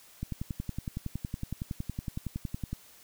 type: click train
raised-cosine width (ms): 5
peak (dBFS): -21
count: 28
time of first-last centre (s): 0.23-2.73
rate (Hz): 10.8
effects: white hiss -56 dBFS RMS until 3.03 s